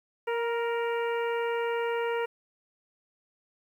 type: harmonic tone with a mistuned harmonic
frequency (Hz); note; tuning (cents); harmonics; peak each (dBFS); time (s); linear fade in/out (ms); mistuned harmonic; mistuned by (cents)
466.2; A#4; 0; 1 / 2 / 3 / 4 / 5 / 6; -28 / -34 / -38 / -40 / -42 / -44; 0.27-2.26; 10; 2; +21
effects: 10-bit